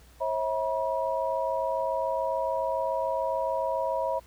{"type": "tone cluster", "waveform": "sine", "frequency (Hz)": [539, 646, 964], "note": ["C#5", "E5", "B5"], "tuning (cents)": [-49, -35, -42], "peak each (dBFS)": -30, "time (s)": [0.2, 4.2], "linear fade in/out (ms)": 20, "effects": ["added 60 Hz sine -54 dBFS peak until 4.26 s", "pink hiss -58 dBFS RMS until 4.26 s"]}